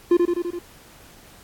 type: tone with echo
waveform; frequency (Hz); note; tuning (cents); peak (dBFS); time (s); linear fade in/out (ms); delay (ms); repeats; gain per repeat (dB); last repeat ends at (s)
triangle; 348.4; F4; -4; -10; 0.11-0.17; 5; 84; 5; -3; 0.59
effects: pink hiss -49 dBFS RMS until 1.43 s + AAC 64 kbps